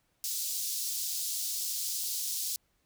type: high-pass noise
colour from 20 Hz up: pink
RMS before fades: -34 dBFS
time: 0.24-2.56 s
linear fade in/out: 0 ms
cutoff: 4500 Hz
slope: 24 dB/octave
effects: pink hiss -74 dBFS RMS until 2.85 s

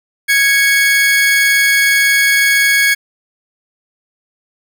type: tone pair together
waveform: 40% pulse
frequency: 1657.3 / 2217 Hz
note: G#6 / C#7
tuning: -4 / 0 cents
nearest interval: perfect fourth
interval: 504 cents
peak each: -11 dBFS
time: 0.28-2.95 s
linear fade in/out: 20 ms
effects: none

